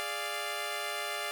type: chord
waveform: 10% pulse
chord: D diminished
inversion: second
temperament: equal with one note detuned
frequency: 415.3 / 587.3 / 694.8 Hz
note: Ab4 / D5 / F5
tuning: 0 / 0 / -9 cents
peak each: -32 / -29 / -29 dBFS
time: 0-1.31 s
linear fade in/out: 0 ms
effects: none